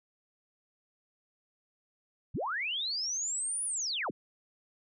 sine linear two-way sweep, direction up then down, 49.48 to 9956 to 49.48 Hz, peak -31 dBFS, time 2.34-4.11 s, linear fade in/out 10 ms, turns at 3.65 s, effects none

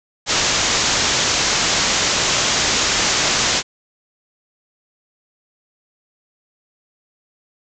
white low-pass noise, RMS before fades -18 dBFS, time 0.26-3.63 s, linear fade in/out 50 ms, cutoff 7300 Hz, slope 96 dB/octave, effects none

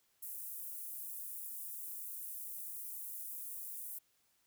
pink high-pass noise, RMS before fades -45 dBFS, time 0.22-3.99 s, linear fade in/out 10 ms, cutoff 11000 Hz, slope 24 dB/octave, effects white hiss -75 dBFS RMS until 4.46 s

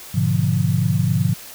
sine chord, G# diminished seventh, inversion none, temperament equal, 103.83 / 123.47 / 146.83 / 174.61 Hz, G#2 / B2 / D3 / F3, 0 / 0 / 0 / 0 cents, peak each -21 dBFS, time 0.14-1.34 s, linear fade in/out 10 ms, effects white hiss -38 dBFS RMS until 1.54 s

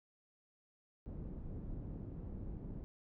pink low-pass noise, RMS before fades -45 dBFS, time 1.06-2.84 s, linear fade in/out 0 ms, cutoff 280 Hz, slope 12 dB/octave, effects none

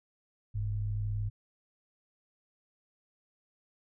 sine tone pair together, 43.2 / 103.83 Hz, F1 / G#2, -18 / 0 cents, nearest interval octave + minor third, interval 1518 cents, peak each -36 / -31 dBFS, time 0.54-1.3 s, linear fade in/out 20 ms, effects none

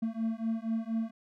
triangle beating tone pair, 223.1 / 227.3 Hz, A3 / A#3, +24 / -43 cents, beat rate 4.2 Hz, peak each -31 dBFS, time 0.02-1.11 s, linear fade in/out 10 ms, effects none

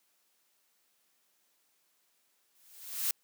blue noise with exponential growth, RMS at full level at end -28 dBFS, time 2.55-3.11 s, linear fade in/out 2 ms, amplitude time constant 120 ms, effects white hiss -73 dBFS RMS until 3.23 s + high-pass 200 Hz 12 dB/octave

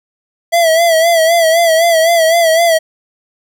square tone with vibrato, 662 Hz, E5, 7 cents sharp, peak -8 dBFS, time 0.52-2.79 s, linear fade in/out 20 ms, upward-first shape sine, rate 3.9 Hz, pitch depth 65 cents each way, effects none

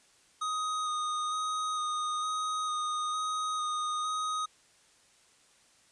square tone with vibrato, 1244 Hz, D#6, 1 cent flat, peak -31 dBFS, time 0.41-4.46 s, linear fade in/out 10 ms, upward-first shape square, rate 1.1 Hz, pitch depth 12 cents each way, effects white hiss -63 dBFS RMS until 5.91 s + resampled to 22050 Hz

